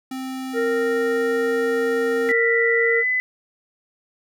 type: tone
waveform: square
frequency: 261.6 Hz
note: C4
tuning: in tune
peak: -28 dBFS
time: 0.11-2.32 s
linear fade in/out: 5 ms
type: harmonic tone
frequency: 463 Hz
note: A#4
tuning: 12 cents flat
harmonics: 1 / 3 / 4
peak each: -19 / -31 / -29 dBFS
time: 0.53-3.04 s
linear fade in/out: 50 ms
type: tone with pitch glide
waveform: sine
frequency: 1975.5 to 2009 Hz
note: B6 to B6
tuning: 0 to +29 cents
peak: -18 dBFS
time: 2.29-3.2 s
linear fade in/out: 0 ms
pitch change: +29 cents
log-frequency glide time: 2.77-3.09 s
effects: none